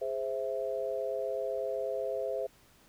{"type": "chord", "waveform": "sine", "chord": "Ab augmented", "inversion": "none", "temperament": "equal", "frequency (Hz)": [415.3, 523.3, 659.3], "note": ["Ab4", "C5", "E5"], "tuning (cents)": [0, 0, 0], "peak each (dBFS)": [-37, -34, -36], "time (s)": [0.01, 2.47], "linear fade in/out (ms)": 10, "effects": ["pink hiss -62 dBFS RMS until 2.88 s"]}